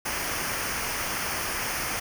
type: noise with comb filter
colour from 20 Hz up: pink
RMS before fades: -30 dBFS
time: 0.05-2 s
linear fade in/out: 10 ms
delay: 0.26 ms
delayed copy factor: -0.65
effects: none